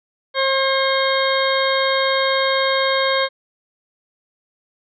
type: harmonic tone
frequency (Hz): 536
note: C5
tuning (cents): +42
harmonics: 1 / 2 / 3 / 4 / 6 / 7 / 8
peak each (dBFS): -19 / -22 / -24 / -25 / -27 / -27 / -28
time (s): 0.34-3.29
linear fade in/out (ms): 50
effects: none